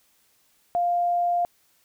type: tone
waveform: sine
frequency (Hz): 700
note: F5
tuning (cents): +4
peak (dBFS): -20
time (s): 0.75-1.45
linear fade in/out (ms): 0
effects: white hiss -64 dBFS RMS until 1.84 s